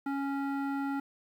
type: tone with low-pass filter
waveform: square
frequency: 277.2 Hz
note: C#4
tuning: in tune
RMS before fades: -33 dBFS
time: 0.06-1 s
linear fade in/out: 5 ms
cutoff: 1400 Hz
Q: 1.6
effects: 10-bit